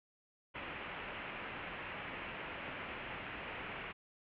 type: low-pass noise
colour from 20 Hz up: white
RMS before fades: -45 dBFS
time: 0.54-3.93 s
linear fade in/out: 20 ms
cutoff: 2800 Hz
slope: 48 dB/octave
effects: none